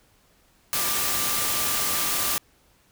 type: tone in noise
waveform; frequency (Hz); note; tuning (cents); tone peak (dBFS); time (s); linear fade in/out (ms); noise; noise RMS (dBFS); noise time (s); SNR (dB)
sine; 1185; D6; +15; -35; 0.73-2.38; 0; white; -25; 0.73-2.38; -13
effects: pink hiss -61 dBFS RMS until 2.91 s